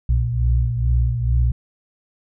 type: tone cluster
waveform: sine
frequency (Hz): 60.9 / 63.2 / 119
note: B1 / B1 / A#2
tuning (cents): -24 / +41 / +36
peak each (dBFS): -20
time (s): 0.09-1.52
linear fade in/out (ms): 5
effects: none